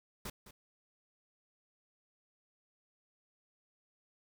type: noise with echo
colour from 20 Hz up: pink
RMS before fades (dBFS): -42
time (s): 0.25-0.3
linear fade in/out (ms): 5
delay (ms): 210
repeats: 1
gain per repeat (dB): -13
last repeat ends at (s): 0.51
effects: none